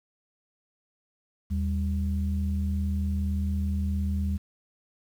sine tone pair together, 78.25 / 197.4 Hz, D#2 / G3, +10 / +12 cents, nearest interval octave + major third, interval 1602 cents, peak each -25 / -30 dBFS, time 1.5-4.38 s, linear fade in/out 20 ms, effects tanh soft clip ceiling -17 dBFS + 9-bit

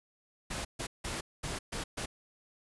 pink noise bursts at uneven times, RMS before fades -37 dBFS, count 6, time 0.5-0.65 / 0.79-0.87 / 1.04-1.21 / 1.43-1.59 / 1.72-1.84 / 1.97-2.06 s, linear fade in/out 10 ms, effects resampled to 24000 Hz

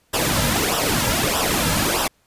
pink noise with flanger, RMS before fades -20 dBFS, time 0.13-2.08 s, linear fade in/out 10 ms, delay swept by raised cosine 0.45 to 2.75 ms, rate 1.6 Hz, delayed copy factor -0.7, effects pink hiss -62 dBFS RMS until 2.26 s + resampled to 32000 Hz

